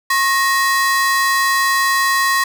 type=ring-modulated tone; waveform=45% pulse; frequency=1480 Hz; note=F#6; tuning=in tune; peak=-10 dBFS; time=0.1-2.44 s; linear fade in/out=5 ms; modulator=395 Hz; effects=none